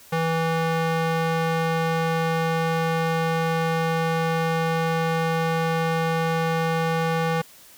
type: tone with band-pass filter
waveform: square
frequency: 163.7 Hz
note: E3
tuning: 12 cents flat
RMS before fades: -23 dBFS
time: 0.12-7.42 s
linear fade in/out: 10 ms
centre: 980 Hz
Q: 0.52
effects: white hiss -49 dBFS RMS until 7.77 s